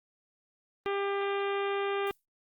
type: harmonic tone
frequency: 398.4 Hz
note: G4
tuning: 28 cents sharp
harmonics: 1 / 2 / 3 / 4 / 5 / 6 / 7 / 8 / 9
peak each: -30 / -37 / -37 / -42 / -43 / -43 / -46 / -48 / -51 dBFS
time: 0.86-2.11 s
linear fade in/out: 0 ms
type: noise with exponential decay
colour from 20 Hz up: violet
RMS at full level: -48 dBFS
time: 2.07-2.25 s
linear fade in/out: 0 ms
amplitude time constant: 38 ms
effects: Opus 24 kbps